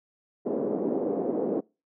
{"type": "band-pass noise", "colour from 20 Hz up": "white", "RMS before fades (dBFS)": -28, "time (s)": [0.45, 1.61], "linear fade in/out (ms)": 20, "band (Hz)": [240, 470], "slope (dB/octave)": 24, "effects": ["noise-tail reverb RT60 0.3 s tail -26 dB re dry"]}